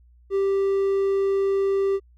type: tone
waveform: triangle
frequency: 392 Hz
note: G4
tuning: in tune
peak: -17 dBFS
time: 0.3-2 s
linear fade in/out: 50 ms
effects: added 60 Hz sine -51 dBFS peak until 2.17 s